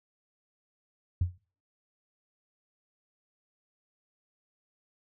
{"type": "tone with exponential decay", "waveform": "sine", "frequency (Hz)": 88.7, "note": "F2", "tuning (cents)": 27, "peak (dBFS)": -20, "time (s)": [1.21, 1.38], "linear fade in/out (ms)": 5, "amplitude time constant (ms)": 35, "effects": ["noise-tail reverb RT60 0.4 s tail -23 dB re dry", "tanh soft clip ceiling -17 dBFS"]}